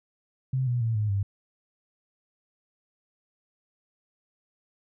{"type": "tone with pitch steps", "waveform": "sine", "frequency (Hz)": [130.81, 122.05, 113.88, 106.25, 99.14], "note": ["C3", "B2", "A#2", "G#2", "G2"], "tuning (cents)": [0, -20, -40, 40, 20], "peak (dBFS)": -23, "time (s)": [0.53, 1.23], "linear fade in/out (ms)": 5, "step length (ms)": 140, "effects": []}